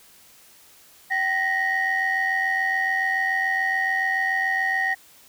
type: tone cluster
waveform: sine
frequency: 769 / 1865 / 1952 Hz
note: G5 / A#6 / B6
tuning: -33 / 0 / -21 cents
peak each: -26 / -21 / -27 dBFS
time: 1.1-4.95 s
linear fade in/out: 20 ms
effects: tanh soft clip ceiling -15 dBFS + white hiss -52 dBFS RMS until 5.28 s